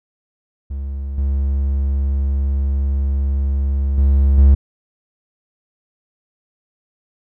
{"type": "tone with level steps", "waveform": "triangle", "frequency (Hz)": 68.8, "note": "C#2", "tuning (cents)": -12, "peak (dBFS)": [-20, -13, -8, -4], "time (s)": [0.7, 4.55], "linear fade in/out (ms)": 10, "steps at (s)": [1.18, 3.98, 4.38], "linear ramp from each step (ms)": 2, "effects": []}